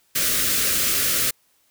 white band-stop noise, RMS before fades -21 dBFS, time 0.15-1.31 s, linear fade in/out 10 ms, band 610 to 1200 Hz, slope 48 dB/octave, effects white hiss -63 dBFS RMS until 1.7 s

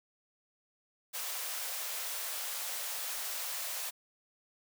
white high-pass noise, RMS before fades -38 dBFS, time 1.13-3.91 s, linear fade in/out 20 ms, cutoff 490 Hz, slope 48 dB/octave, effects none

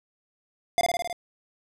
square tone with echo, 700 Hz, F5, 4 cents sharp, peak -19 dBFS, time 0.78-0.81 s, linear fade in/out 0 ms, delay 53 ms, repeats 6, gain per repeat -2 dB, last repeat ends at 1.128 s, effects low-pass 11000 Hz 12 dB/octave

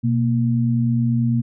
sine tone pair together, 123.47 / 232.7 Hz, B2 / A#3, 0 / -3 cents, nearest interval major seventh, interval 1097 cents, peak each -18 / -19 dBFS, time 0.03-1.42 s, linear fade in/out 20 ms, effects none

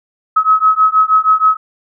sine beating tone pair, 1278 / 1284.3 Hz, D#6 / E6, +46 / -46 cents, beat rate 6.3 Hz, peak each -11 dBFS, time 0.36-1.57 s, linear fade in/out 10 ms, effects none

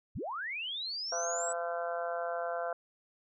sine linear sweep, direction up, 37.96 to 7960 Hz, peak -35 dBFS, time 0.15-1.53 s, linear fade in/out 10 ms
harmonic tone, 170.6 Hz, F3, 40 cents flat, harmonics 3 / 4 / 5 / 6 / 7 / 8 / 9, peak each -38 / -35 / -49 / -45 / -49 / -42 / -45 dBFS, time 1.12-2.73 s, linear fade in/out 2 ms
effects none

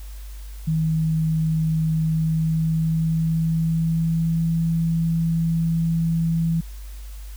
sine tone with pitch glide, 159.2 to 164.81 Hz, D#3 to E3, +40 to 0 cents, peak -18 dBFS, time 0.67-6.61 s, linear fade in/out 10 ms, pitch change +60 cents, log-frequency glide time 2.01-4.57 s, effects added 50 Hz sine -33 dBFS peak until 7.36 s + white hiss -49 dBFS RMS until 7.36 s

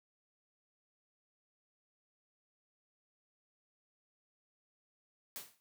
white noise with exponential decay, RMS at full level -41 dBFS, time 5.36-5.6 s, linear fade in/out 0 ms, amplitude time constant 52 ms, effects high-pass 80 Hz 12 dB/octave

